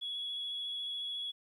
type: tone with vibrato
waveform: sine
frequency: 3366 Hz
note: G#7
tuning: 23 cents sharp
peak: -35 dBFS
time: 0.01-1.32 s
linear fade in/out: 20 ms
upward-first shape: sine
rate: 14 Hz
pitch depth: 12 cents each way
effects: tanh soft clip ceiling -31 dBFS + 12-bit